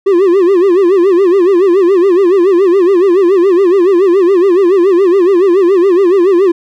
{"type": "tone with vibrato", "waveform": "triangle", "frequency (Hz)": 370, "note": "F#4", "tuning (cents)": 0, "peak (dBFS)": -3, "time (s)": [0.06, 6.52], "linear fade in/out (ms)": 10, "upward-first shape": "sine", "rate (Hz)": 7.1, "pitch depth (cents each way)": 150, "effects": []}